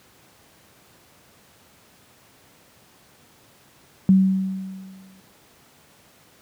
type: tone with exponential decay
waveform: sine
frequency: 190.3 Hz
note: F#3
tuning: 49 cents sharp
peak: -9 dBFS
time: 4.09-5.2 s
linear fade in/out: 0 ms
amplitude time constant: 240 ms
effects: pink hiss -54 dBFS RMS until 6.41 s + high-pass 100 Hz 12 dB/octave